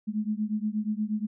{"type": "beating tone pair", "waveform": "sine", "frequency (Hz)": [209.4, 217.8], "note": ["G#3", "A3"], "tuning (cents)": [15, -17], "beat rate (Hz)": 8.4, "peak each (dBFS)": [-29, -30], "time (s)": [0.07, 1.27], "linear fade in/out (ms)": 20, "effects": []}